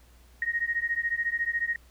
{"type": "beating tone pair", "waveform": "sine", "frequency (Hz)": [1864.7, 1878.7], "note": ["A#6", "A#6"], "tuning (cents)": [0, 13], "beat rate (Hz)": 14, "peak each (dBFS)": -29, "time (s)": [0.42, 1.76], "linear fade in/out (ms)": 2, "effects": ["added 60 Hz sine -54 dBFS peak until 1.9 s", "pink hiss -61 dBFS RMS until 1.9 s"]}